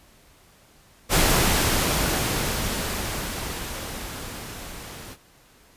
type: noise with level ramp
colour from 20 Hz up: pink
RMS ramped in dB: -18 to -40 dBFS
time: 1.09-5.17 s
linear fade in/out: 50 ms
effects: pink hiss -55 dBFS RMS until 5.76 s + resampled to 32000 Hz